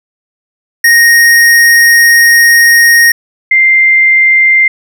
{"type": "tone pair in turn", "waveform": ["square", "sine"], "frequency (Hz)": [1864.7, 2093], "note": ["A#6", "C7"], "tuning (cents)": [0, 0], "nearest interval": "major second", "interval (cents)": 200, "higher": "second", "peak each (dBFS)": -3, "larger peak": "neither", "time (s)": [[0.84, 3.12], [3.51, 4.68]], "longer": "first", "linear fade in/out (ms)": 5, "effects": []}